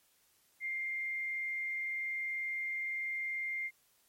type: tone with frequency modulation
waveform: sine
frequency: 2107 Hz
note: C7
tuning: 12 cents sharp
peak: -34 dBFS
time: 0.6-3.71 s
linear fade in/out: 50 ms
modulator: 122 Hz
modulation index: 0.23
effects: white hiss -70 dBFS RMS until 4.08 s + MP3 64 kbps